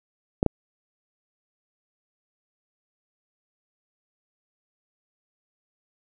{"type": "clicks", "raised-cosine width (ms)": 2, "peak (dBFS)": -6, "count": 2, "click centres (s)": [0.429, 0.463], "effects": []}